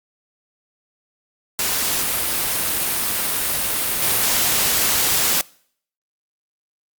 white noise with level steps, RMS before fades -21 / -18 dBFS, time 1.59-5.41 s, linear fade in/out 0 ms, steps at 4.02 s, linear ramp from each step 2 ms, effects noise-tail reverb RT60 0.6 s tail -24 dB re dry + Opus 48 kbps

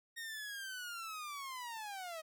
sawtooth linear sweep, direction down, 1864.7 to 622.3 Hz, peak -39 dBFS, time 0.16-2.22 s, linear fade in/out 20 ms, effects none

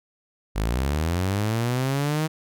sawtooth linear sweep, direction up, 49 to 159.5 Hz, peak -18 dBFS, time 0.55-2.28 s, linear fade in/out 20 ms, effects none

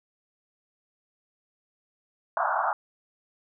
pink band-pass noise, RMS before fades -26 dBFS, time 2.37-2.73 s, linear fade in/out 2 ms, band 640 to 1500 Hz, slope 96 dB/octave, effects none

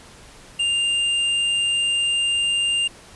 triangle tone with tanh clipping, 2799 Hz, F7, 3 cents sharp, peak -20 dBFS, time 0.59-2.88 s, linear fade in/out 10 ms, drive 15 dB, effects pink hiss -45 dBFS RMS until 3.15 s + resampled to 24000 Hz

